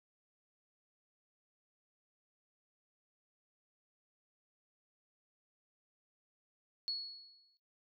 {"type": "tone with exponential decay", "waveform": "sine", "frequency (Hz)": 4365, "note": "C#8", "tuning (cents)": -28, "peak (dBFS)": -33, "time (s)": [6.88, 7.57], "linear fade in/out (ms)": 0, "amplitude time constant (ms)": 150, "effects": ["noise-tail reverb RT60 0.3 s tail -22 dB re dry"]}